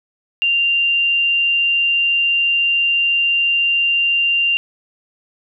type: tone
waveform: sine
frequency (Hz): 2783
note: F7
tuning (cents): -7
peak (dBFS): -13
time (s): 0.42-4.57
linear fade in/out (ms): 0
effects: none